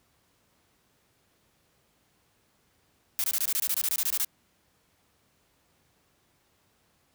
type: noise bursts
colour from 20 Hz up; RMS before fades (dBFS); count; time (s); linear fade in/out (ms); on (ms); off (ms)
blue; -27; 15; 3.19-4.247; 0; 49; 23
effects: pink hiss -68 dBFS RMS until 7.14 s + high-pass 60 Hz 12 dB/octave